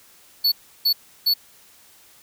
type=tone bursts; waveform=square; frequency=4435 Hz; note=C#8; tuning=in tune; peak=-16 dBFS; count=3; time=0.44-1.34 s; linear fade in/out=10 ms; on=80 ms; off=330 ms; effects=white hiss -52 dBFS RMS until 2.22 s